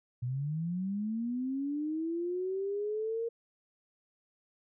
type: linear sweep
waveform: sine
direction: up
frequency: 118.9 to 466.5 Hz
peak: -31 dBFS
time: 0.22-3.29 s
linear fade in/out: 10 ms
effects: none